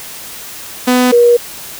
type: tone pair in turn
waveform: sawtooth / sine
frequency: 250 / 478.4 Hz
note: B3 / A#4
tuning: +21 / +45 cents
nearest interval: major seventh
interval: 1124 cents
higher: second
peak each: -4 dBFS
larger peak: neither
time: 0.87-1.12 / 1.12-1.37 s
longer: neither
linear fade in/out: 10 ms
effects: white hiss -29 dBFS RMS until 1.79 s